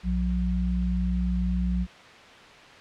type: tone pair together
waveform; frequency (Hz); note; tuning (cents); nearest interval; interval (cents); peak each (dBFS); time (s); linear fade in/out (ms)
sine; 61 / 180.85; B1 / F#3; -21 / -39; octave + perfect fifth; 1882; -25 / -26; 0.03-1.87; 50
effects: white hiss -47 dBFS RMS until 2.8 s + low-pass 3000 Hz 12 dB/octave